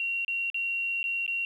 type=tone with dropouts; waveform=sine; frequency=2748 Hz; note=F7; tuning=29 cents flat; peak=-27 dBFS; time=0-1.45 s; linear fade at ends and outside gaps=1 ms; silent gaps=0.248-0.28 / 0.501-0.544 / 1.03-1.04 / 1.264-1.278 s; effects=10-bit